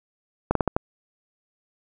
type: slowing click train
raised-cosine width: 1 ms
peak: -6 dBFS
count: 5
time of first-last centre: 0.51-0.765 s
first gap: 43 ms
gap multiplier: 1.27
effects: none